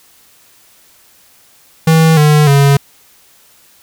square tone with pitch steps, 161.1 / 150.31 / 140.25 Hz, E3 / D3 / C#3, -39 / +41 / +21 cents, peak -6 dBFS, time 1.87-2.77 s, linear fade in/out 5 ms, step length 300 ms, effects white hiss -47 dBFS RMS until 3.82 s

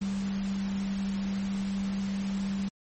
sine tone in noise, 196 Hz, G3, in tune, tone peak -28 dBFS, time 0.01-2.69 s, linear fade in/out 10 ms, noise pink, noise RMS -43 dBFS, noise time 0.01-2.69 s, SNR +12 dB, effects MP3 32 kbps

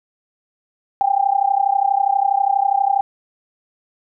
sine tone with amplitude modulation, 793 Hz, G5, 20 cents sharp, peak -10 dBFS, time 1.01-3.01 s, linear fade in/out 0 ms, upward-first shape sine, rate 32.3 Hz, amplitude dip 90%, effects none

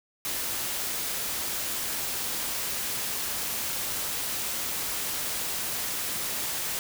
white noise, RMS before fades -31 dBFS, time 0.25-6.79 s, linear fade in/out 0 ms, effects none

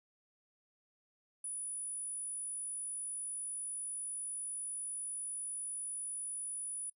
sine tone, 9850 Hz, D#9, 19 cents flat, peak -38 dBFS, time 1.44-6.9 s, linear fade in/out 5 ms, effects noise-tail reverb RT60 0.1 s tail -26 dB re dry

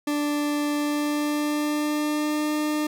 40% pulse tone with pitch glide, 293.7 to 302.1 Hz, D4 to D4, 0 to +49 cents, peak -22 dBFS, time 0.07-2.87 s, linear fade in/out 5 ms, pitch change +49 cents, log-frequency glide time 0.73-2.54 s, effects none

